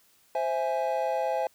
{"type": "chord", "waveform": "triangle", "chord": "C augmented", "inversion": "none", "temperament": "equal", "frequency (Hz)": [523.3, 659.3, 830.6], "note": ["C5", "E5", "G#5"], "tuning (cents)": [0, 0, 0], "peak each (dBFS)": -28, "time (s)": [0.35, 1.47], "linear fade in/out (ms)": 2, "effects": ["white hiss -63 dBFS RMS until 1.54 s"]}